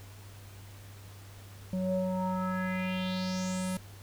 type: tone with low-pass filter sweep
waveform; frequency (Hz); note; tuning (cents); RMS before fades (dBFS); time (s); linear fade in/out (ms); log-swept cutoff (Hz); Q
square; 185.4; F#3; +4; -32; 1.73-3.77; 2; 400 to 11000; 4.1
effects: added 99 Hz sine -47 dBFS peak until 4.02 s + pink hiss -54 dBFS RMS until 4.02 s